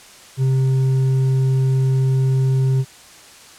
sine tone with hard clipping, 132.1 Hz, C3, 17 cents sharp, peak -15 dBFS, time 0.37-2.85 s, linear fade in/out 50 ms, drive 4 dB, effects white hiss -43 dBFS RMS until 3.58 s + low-pass 9000 Hz 12 dB/octave

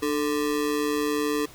square ring-modulated tone, 369 Hz, F#4, 5 cents flat, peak -21 dBFS, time 0.02-1.46 s, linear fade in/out 10 ms, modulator 70.3 Hz, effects pink hiss -48 dBFS RMS until 1.54 s

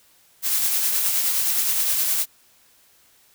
blue noise with tremolo, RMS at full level -20 dBFS, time 0.42-2.26 s, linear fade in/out 50 ms, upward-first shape triangle, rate 9.6 Hz, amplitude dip 35%, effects white hiss -57 dBFS RMS until 3.34 s

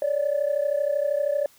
sine tone pair together, 561.2 / 594 Hz, C#5 / D5, +21 / +20 cents, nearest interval minor second, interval 99 cents, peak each -23 dBFS, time 0.02-1.46 s, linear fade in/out 2 ms, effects tanh soft clip ceiling -16 dBFS + white hiss -56 dBFS RMS until 1.58 s

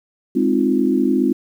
sine chord, F minor seventh, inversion first, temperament equal, 207.7 / 261.6 / 311.1 / 349.2 Hz, Ab3 / C4 / Eb4 / F4, 0 / 0 / 0 / 0 cents, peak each -21 / -17 / -21 / -20 dBFS, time 0.35-1.33 s, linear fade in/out 10 ms, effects 8-bit

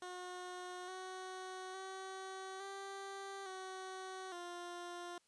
15% pulse tone with pitch steps, 361.7 / 372.9 / 380.7 / 392.3 / 376.3 / 350.3 Hz, F#4 / F#4 / F#4 / G4 / F#4 / F4, -39 / +14 / +49 / +1 / +29 / +5 cents, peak -39 dBFS, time 0.02-5.18 s, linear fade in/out 2 ms, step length 860 ms, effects white hiss -75 dBFS RMS until 5.27 s + resampled to 22050 Hz

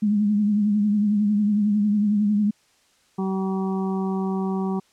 sine tone with vibrato, 207.7 Hz, G#3, in tune, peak -17 dBFS, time 0.02-2.51 s, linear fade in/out 10 ms, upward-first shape triangle, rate 11 Hz, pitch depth 61 cents each way
harmonic tone, 190.9 Hz, G3, 46 cents flat, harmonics 1 / 2 / 4 / 5 / 6, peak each -23 / -29 / -35 / -37 / -39 dBFS, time 3.18-4.8 s, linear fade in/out 10 ms
effects white hiss -61 dBFS RMS until 4.92 s + low-pass 8000 Hz 12 dB/octave

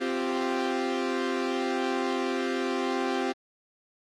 sawtooth chord, C suspended fourth, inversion none, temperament equal, 261.6 / 349.2 / 392 Hz, C4 / F4 / G4, 0 / 0 / 0 cents, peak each -26 / -28 / -27 dBFS, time 0-3.33 s, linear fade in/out 20 ms, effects low-pass 5000 Hz 12 dB/octave + Opus 24 kbps

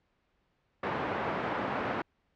white band-pass noise, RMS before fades -33 dBFS, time 0.83-2.02 s, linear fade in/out 5 ms, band 120 to 1200 Hz, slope 12 dB/octave, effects pink hiss -74 dBFS RMS until 2.35 s + low-pass 3000 Hz 12 dB/octave

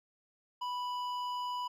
triangle tone with hard clipping, 987.8 Hz, B5, in tune, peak -36 dBFS, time 0.61-1.68 s, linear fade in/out 10 ms, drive 13 dB, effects none

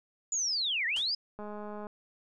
sine linear two-way sweep, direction down then up, 7010 to 1758 to 5120 Hz, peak -28 dBFS, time 0.32-1.15 s, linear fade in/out 5 ms, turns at 0.86 s
white noise with exponential decay, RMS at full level -38 dBFS, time 0.96-1.13 s, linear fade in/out 5 ms, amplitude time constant 35 ms
click train, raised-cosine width 1 ms, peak -29 dBFS, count 101, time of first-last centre 1.39-1.868 s, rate 209 Hz
effects resampled to 22050 Hz

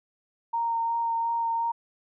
sine tone with vibrato, 924 Hz, A#5, 16 cents flat, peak -24 dBFS, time 0.53-1.72 s, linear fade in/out 10 ms, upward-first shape sine, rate 2.8 Hz, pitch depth 12 cents each way, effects none

